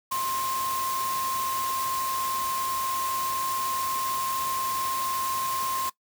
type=tone in noise; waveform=sine; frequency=1057 Hz; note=C6; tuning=17 cents sharp; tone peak=-27 dBFS; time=0.11-5.9 s; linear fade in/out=10 ms; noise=white; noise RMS=-34 dBFS; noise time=0.11-5.9 s; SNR=+4 dB; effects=noise-tail reverb RT60 0.1 s tail -19 dB re dry